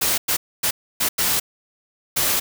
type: noise bursts at uneven times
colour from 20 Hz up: white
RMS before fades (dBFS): -20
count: 6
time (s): 0.01-0.18 / 0.28-0.37 / 0.63-0.71 / 1-1.09 / 1.18-1.4 / 2.16-2.4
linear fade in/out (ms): 10
effects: none